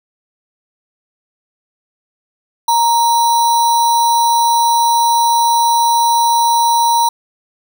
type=tone with sample-and-hold; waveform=sine; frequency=933 Hz; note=A#5; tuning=1 cent sharp; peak=-9 dBFS; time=2.68-7.09 s; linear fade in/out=5 ms; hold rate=4900 Hz; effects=none